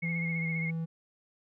sine tone with vibrato, 2160 Hz, C#7, 45 cents flat, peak -33 dBFS, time 0.02-0.71 s, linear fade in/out 10 ms, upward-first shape sine, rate 15 Hz, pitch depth 41 cents each way
triangle tone with pitch glide, 167.7 to 163.68 Hz, E3 to E3, +30 to -12 cents, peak -29 dBFS, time 0.02-0.86 s, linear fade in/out 20 ms, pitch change -42 cents, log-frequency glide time 0.19-0.5 s
effects none

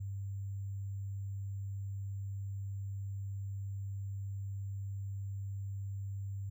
sine tone with sample-and-hold, 98.4 Hz, G2, 7 cents sharp, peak -37 dBFS, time 0-6.5 s, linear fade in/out 10 ms, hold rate 7350 Hz, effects none

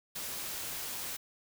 white noise, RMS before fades -39 dBFS, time 0.15-1.17 s, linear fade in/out 10 ms, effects none

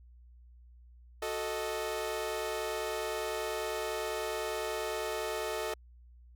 sawtooth chord, D# diminished, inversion first, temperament equal, 370 / 440 / 622.3 Hz, F#4 / A4 / D#5, 0 / 0 / 0 cents, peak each -37 / -32 / -34 dBFS, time 1.22-5.74 s, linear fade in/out 5 ms, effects added 60 Hz sine -53 dBFS peak until 6.35 s

